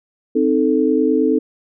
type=chord; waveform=sine; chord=A diminished; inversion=first; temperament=equal; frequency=261.6 / 311.1 / 440 Hz; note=C4 / Eb4 / A4; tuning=0 / 0 / 0 cents; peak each=-17 dBFS; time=0.35-1.39 s; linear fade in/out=10 ms; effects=none